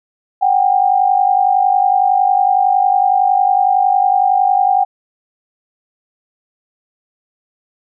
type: tone pair together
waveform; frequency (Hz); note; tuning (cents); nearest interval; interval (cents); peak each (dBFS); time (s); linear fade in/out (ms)
sine; 744 / 794.9; F#5 / G5; +9 / +24; minor second; 115; -13 / -12; 0.41-4.85; 20
effects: none